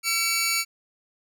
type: tone pair together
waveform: 15% pulse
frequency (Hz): 1350 / 2270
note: E6 / C#7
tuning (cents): +41 / +41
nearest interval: major sixth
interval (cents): 900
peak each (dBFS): -23 / -16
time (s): 0.03-0.65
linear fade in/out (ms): 50
effects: none